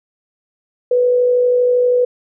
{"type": "tone with amplitude modulation", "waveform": "sine", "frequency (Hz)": 493.9, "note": "B4", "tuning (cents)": 0, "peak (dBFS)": -9, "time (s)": [0.91, 2.05], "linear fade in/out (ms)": 5, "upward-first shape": "sine", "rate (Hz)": 52.6, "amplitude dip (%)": 30, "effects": []}